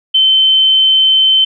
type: tone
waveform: sine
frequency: 3081 Hz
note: G7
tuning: 31 cents flat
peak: -6 dBFS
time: 0.14-1.45 s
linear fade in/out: 10 ms
effects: none